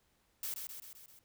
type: noise with echo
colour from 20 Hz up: blue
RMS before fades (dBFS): -39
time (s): 0.43-0.54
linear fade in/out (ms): 2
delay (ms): 130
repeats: 5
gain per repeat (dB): -4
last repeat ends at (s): 1.19
effects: pink hiss -74 dBFS RMS until 1.24 s